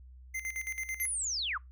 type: tone with tremolo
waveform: square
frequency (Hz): 2079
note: C7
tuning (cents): -12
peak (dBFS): -34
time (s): 0.34-1.07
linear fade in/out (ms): 10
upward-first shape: square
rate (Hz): 9.1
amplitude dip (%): 75
type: linear sweep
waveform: sine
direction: down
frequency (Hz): 11840 to 970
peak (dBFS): -31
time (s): 1-1.58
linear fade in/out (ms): 10
effects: noise-tail reverb RT60 0.2 s tail -26 dB re dry + added 63 Hz sine -49 dBFS peak until 1.71 s